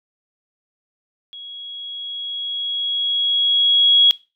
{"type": "tone with level ramp", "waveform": "sine", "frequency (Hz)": 3322, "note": "G#7", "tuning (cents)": 0, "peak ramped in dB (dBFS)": [-33, -8], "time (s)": [1.33, 4.11], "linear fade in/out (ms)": 0, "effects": ["noise-tail reverb RT60 0.3 s tail -20 dB re dry"]}